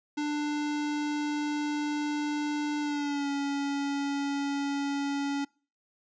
square tone with pitch glide, 296.3 to 281.6 Hz, D4 to C#4, +15 to +27 cents, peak -29 dBFS, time 0.17-5.45 s, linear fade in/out 10 ms, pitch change -88 cents, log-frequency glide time 2.8-3.29 s, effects noise-tail reverb RT60 0.4 s tail -26 dB re dry + resampled to 16000 Hz

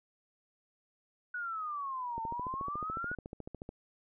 sine exponential two-way sweep, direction down then up, 1480 to 893 to 1480 Hz, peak -35 dBFS, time 1.34-3.15 s, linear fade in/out 5 ms, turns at 2.23 s
click train, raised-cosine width 2 ms, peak -29 dBFS, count 22, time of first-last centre 2.18-3.691 s, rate 13.9 Hz
effects none

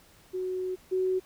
sine tone pair in turn, 370 / 373 Hz, F#4 / F#4, 0 / +14 cents, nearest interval unison, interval 14 cents, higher second, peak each -29 / -24 dBFS, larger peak second, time 0.33-0.76 / 0.91-1.2 s, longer first, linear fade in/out 20 ms, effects pink hiss -58 dBFS RMS until 1.25 s

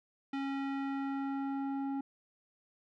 square tone with low-pass filter sweep, 274.2 Hz, C#4, 19 cents flat, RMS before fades -36 dBFS, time 0.33-2.01 s, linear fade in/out 5 ms, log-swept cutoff 2800 to 790 Hz, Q 1.1, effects none

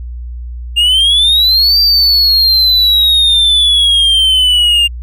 triangle exponential two-way sweep, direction up then down, 2794 to 4700 to 2794 Hz, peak -5 dBFS, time 0.76-4.88 s, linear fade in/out 20 ms, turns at 1.79 s, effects added 60 Hz sine -21 dBFS peak until 5.02 s

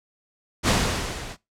pink noise with level ramp, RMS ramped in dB -17 to -38 dBFS, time 0.63-1.37 s, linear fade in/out 50 ms, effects noise-tail reverb RT60 0.2 s tail -20 dB re dry + low-pass 8000 Hz 12 dB/octave

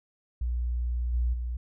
sine tone with level steps, 60.2 Hz, B1, 44 cents flat, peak -26 / -23 / -29 dBFS, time 0.41-1.57 s, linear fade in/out 5 ms, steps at 1.13 / 1.33 s, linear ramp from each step 10 ms, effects none

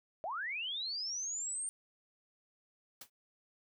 sine linear sweep, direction up, 600 to 8870 Hz, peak -36 dBFS, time 0.24-1.69 s, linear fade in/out 0 ms
white noise with exponential decay, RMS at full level -43 dBFS, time 3.01-3.1 s, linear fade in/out 5 ms, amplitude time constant 19 ms
effects none

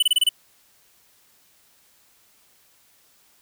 square tone bursts, 2986 Hz, F#7, 15 cents sharp, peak -15 dBFS, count 6, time 0-0.291 s, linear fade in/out 5 ms, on 26 ms, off 27 ms, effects white hiss -59 dBFS RMS until 3.41 s

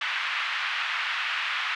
white band-pass noise, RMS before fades -29 dBFS, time 0.01-1.75 s, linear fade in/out 5 ms, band 1100 to 2900 Hz, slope 24 dB/octave, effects none

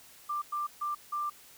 sine tone bursts at uneven times, 1185 Hz, D6, 15 cents sharp, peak -30 dBFS, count 4, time 0.29-0.42 / 0.52-0.67 / 0.81-0.95 / 1.12-1.3 s, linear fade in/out 10 ms, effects white hiss -55 dBFS RMS until 1.57 s

